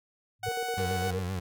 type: tone with exponential growth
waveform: sine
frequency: 106.6 Hz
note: G#2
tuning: 46 cents sharp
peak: -31 dBFS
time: 0.39-0.49 s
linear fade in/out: 5 ms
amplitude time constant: 21 ms
type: tone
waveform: sawtooth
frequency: 743 Hz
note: F#5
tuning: 7 cents sharp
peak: -28 dBFS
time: 0.43-1.11 s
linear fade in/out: 5 ms
type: tone with tremolo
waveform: sine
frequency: 466.2 Hz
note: A#4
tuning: in tune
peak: -31 dBFS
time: 0.46-1.24 s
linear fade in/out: 10 ms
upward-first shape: square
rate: 8.9 Hz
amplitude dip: 70%
type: tone with vibrato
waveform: 30% pulse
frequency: 92.5 Hz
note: F#2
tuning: in tune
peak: -28 dBFS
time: 0.77-1.4 s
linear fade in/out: 10 ms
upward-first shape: sine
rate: 7.7 Hz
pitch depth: 78 cents each way
effects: none